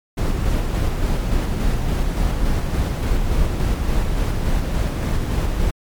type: noise with tremolo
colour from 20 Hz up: brown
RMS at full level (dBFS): -18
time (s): 0.17-5.71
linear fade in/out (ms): 10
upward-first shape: square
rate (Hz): 3.5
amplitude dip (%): 25
effects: MP3 96 kbps